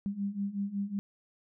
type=beating tone pair; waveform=sine; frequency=196.9 / 202.3 Hz; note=G3 / G#3; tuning=+8 / -45 cents; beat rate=5.4 Hz; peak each=-36 / -33 dBFS; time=0.06-0.99 s; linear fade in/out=0 ms; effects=none